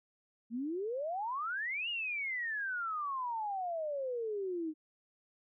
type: exponential two-way sweep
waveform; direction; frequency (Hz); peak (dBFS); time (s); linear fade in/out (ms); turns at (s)
sine; up then down; 220.9 to 2900 to 303.9; -34; 0.5-4.74; 50; 1.89
effects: none